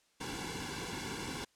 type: noise with comb filter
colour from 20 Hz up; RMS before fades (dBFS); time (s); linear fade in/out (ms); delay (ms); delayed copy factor
pink; -40; 0.2-1.45; 10; 1.6; -0.95
effects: white hiss -71 dBFS RMS until 1.55 s + low-pass 8000 Hz 12 dB/octave

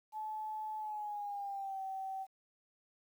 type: tone with pitch glide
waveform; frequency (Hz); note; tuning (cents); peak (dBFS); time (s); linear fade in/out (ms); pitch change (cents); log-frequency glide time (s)
sine; 863 to 768.8; A5 to G5; -34 to -34; -38; 0.12-2.27; 50; -200; 0.78-1.81
effects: 11-bit

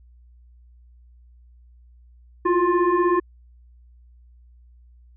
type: tone with frequency modulation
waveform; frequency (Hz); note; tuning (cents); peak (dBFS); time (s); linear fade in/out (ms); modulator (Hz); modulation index
sine; 358.1; F4; +43; -16; 2.45-3.2; 10; 700; 1.2
effects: added 60 Hz sine -48 dBFS peak until 5.16 s

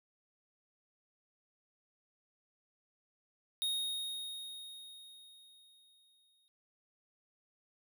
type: tone with exponential decay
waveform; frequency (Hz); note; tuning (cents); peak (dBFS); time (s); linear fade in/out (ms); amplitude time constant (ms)
square; 3729; A#7; 0; -32; 3.62-6.48; 0; 620
effects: none

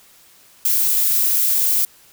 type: noise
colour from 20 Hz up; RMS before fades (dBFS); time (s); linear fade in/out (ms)
violet; -17; 0.65-1.85; 2
effects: white hiss -50 dBFS RMS until 2.12 s

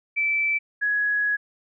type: tone pair in turn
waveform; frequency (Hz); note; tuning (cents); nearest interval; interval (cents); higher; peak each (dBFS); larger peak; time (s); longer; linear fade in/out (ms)
sine; 2322 / 1673.8; D7 / G#6; -20 / +13; tritone; 567; first; -20; neither; 0.16-0.59 / 0.81-1.37; second; 20
effects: none

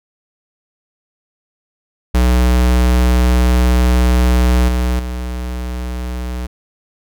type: tone with level steps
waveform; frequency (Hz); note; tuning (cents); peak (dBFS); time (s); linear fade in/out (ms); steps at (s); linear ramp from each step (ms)
square; 61.6; B1; -4; -10 / -14 / -21; 2.14-6.47; 10; 4.68 / 4.99; 5
effects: none

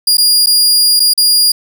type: tone with dropouts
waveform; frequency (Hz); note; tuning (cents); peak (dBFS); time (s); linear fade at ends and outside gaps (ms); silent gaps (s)
sawtooth; 4840; D#8; -49; -4; 0.07-1.52; 5; 0.171-0.181 / 0.461-0.469 / 0.996-1.001 / 1.137-1.176
effects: none

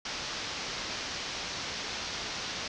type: low-pass noise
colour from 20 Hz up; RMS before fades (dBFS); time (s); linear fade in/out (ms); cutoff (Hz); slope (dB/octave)
white; -37; 0.05-2.68; 5; 6000; 48
effects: none

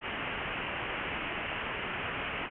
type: low-pass noise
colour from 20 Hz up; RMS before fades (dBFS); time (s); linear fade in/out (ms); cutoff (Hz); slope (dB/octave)
white; -36; 0.01-2.5; 50; 3000; 96
effects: none

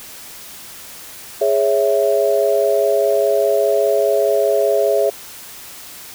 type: chord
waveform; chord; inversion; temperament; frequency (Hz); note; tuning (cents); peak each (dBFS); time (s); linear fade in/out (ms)
sine; C# minor; second; equal; 415.3 / 554.4 / 659.3; G#4 / C#5 / E5; 0 / 0 / 0; -17; 1.41-5.1; 5
effects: white hiss -36 dBFS RMS until 6.14 s

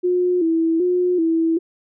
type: tone with vibrato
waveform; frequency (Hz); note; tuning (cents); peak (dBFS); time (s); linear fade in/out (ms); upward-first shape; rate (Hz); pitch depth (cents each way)
sine; 342.9; F4; -32; -15; 0.03-1.59; 20; square; 1.3; 81
effects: none

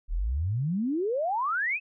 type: exponential sweep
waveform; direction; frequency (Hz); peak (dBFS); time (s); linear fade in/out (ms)
sine; up; 35.13 to 2654; -25; 0.08-1.8; 50
effects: none

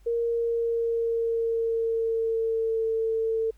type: tone with pitch glide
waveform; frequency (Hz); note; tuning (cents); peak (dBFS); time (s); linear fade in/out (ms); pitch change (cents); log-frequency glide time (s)
sine; 466.9 to 448.1; A#4 to A4; +3 to +32; -23; 0.06-3.51; 10; -71; 0.19-2.84
effects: added 50 Hz sine -52 dBFS peak until 3.57 s + pink hiss -66 dBFS RMS until 3.57 s

